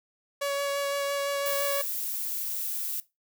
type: tone with vibrato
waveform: sawtooth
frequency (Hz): 563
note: C#5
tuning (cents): +27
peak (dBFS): -23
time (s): 0.41-1.82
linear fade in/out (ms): 10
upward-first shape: sine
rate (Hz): 5.9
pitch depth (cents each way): 10
type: noise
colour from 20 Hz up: violet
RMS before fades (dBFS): -32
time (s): 1.46-3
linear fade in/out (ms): 0
effects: noise-tail reverb RT60 0.2 s tail -18 dB re dry